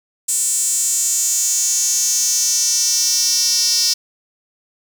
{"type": "tone with high-pass filter sweep", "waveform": "square", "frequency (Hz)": 207.7, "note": "G#3", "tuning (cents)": 0, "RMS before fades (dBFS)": -17, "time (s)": [0.28, 3.94], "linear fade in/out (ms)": 10, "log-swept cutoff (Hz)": [7800, 5200], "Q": 5.8, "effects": []}